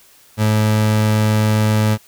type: tone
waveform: 30% pulse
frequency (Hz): 107.6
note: A2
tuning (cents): -38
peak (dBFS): -10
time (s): 0.37-1.98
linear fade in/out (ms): 50
effects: white hiss -49 dBFS RMS until 2.07 s